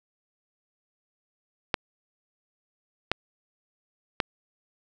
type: clicks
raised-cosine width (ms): 0.3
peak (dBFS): -6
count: 3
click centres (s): 1.742 / 3.116 / 4.202
effects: none